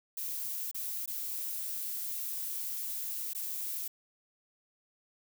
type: noise with dropouts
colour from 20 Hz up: violet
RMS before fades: -37 dBFS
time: 0.17-3.88 s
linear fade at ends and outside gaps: 5 ms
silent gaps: 0.714-0.745 / 1.059-1.076 / 3.334-3.348 s
effects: none